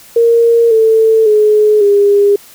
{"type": "tone with pitch steps", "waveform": "sine", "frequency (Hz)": [465, 444.3, 424.4, 405.5], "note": ["A#4", "A4", "G#4", "G#4"], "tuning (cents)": [-4, 17, 38, -41], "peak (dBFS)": -5, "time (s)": [0.16, 2.36], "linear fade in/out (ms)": 5, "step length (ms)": 550, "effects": ["white hiss -39 dBFS RMS until 2.54 s"]}